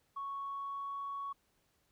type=tone with pitch glide; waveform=sine; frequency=1108.7 to 1115.8 Hz; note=C#6 to C#6; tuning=0 to +11 cents; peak=-37 dBFS; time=0.16-1.33 s; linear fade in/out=10 ms; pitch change=+11 cents; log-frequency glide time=0.37-0.97 s; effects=tanh soft clip ceiling -33 dBFS + pink hiss -75 dBFS RMS until 1.91 s